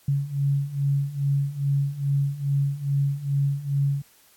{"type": "beating tone pair", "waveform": "sine", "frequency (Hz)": [138.8, 141.2], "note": ["C#3", "C#3"], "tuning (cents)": [3, 32], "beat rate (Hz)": 2.4, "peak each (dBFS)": [-26, -23], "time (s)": [0.08, 4.02], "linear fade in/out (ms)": 5, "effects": ["white hiss -57 dBFS RMS until 4.36 s", "AAC 64 kbps"]}